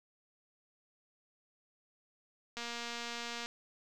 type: click train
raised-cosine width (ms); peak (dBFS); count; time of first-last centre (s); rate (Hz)
0.2; -24; 211; 2.57-3.46; 236
effects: none